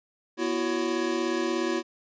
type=tone cluster; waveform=square; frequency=244.2 / 334.2 / 371 / 558 Hz; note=B3 / E4 / F#4 / C#5; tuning=-19 / +24 / +5 / +11 cents; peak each=-34 / -29 / -31 / -37 dBFS; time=0.37-1.83 s; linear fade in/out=50 ms; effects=resampled to 16000 Hz